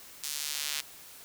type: tone with high-pass filter sweep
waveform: square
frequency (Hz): 73.42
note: D2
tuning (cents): 0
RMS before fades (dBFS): -35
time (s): 0.23-0.81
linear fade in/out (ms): 5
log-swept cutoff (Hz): 5400 to 3100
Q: 0.87
effects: white hiss -50 dBFS RMS until 1.24 s